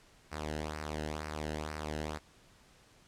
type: tone with flanger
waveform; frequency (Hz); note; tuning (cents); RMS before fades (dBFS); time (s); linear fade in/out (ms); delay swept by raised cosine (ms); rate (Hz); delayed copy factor
sawtooth; 76.5; D#2; -29; -39; 0.31-2.19; 20; 0.28 to 0.88; 2.1; -0.7
effects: pink hiss -62 dBFS RMS until 3.07 s + low-pass 9000 Hz 12 dB/octave